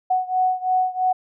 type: beating tone pair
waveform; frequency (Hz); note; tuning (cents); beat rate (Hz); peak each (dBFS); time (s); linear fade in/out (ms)
sine; 740 / 743; F#5 / F#5; 0 / +7; 3; -20 / -22; 0.1-1.13; 10
effects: none